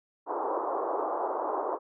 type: band-pass noise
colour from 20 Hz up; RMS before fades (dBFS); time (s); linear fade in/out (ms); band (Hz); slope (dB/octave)
white; -31; 0.26-1.79; 50; 330 to 1100; 48
effects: none